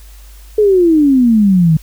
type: exponential sweep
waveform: sine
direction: down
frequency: 434.8 to 153.2 Hz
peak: -6 dBFS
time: 0.58-1.77 s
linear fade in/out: 5 ms
effects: added 50 Hz sine -34 dBFS peak until 1.82 s + white hiss -45 dBFS RMS until 1.82 s